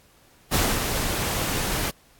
pink noise with ADSR envelope, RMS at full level -20 dBFS, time 0.51-1.91 s, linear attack 36 ms, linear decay 230 ms, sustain -6 dB, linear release 15 ms, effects pink hiss -57 dBFS RMS until 2.19 s + AAC 64 kbps

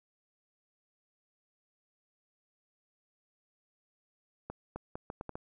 accelerating click train, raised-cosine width 1 ms, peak -25 dBFS, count 7, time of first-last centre 4.5-5.355 s, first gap 260 ms, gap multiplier 0.75, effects none

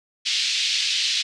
white band-pass noise, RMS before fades -23 dBFS, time 0.25-1.23 s, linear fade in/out 20 ms, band 2600 to 4800 Hz, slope 24 dB/octave, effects resampled to 22050 Hz

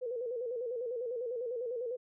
sine tone with vibrato, 481.2 Hz, B4, 45 cents flat, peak -34 dBFS, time 0.01-1.97 s, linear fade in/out 20 ms, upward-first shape square, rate 10 Hz, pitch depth 82 cents each way, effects none

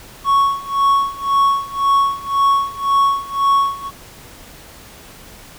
triangle tone with tremolo, 1108.7 Hz, C#6, in tune, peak -8 dBFS, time 0.24-3.91 s, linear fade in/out 50 ms, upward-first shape sine, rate 1.9 Hz, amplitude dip 90%, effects pink hiss -40 dBFS RMS until 5.58 s

